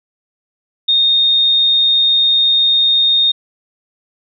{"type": "tone", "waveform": "sine", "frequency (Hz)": 3686, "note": "A#7", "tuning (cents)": -20, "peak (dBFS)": -9, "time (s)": [0.88, 3.32], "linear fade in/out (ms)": 10, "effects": []}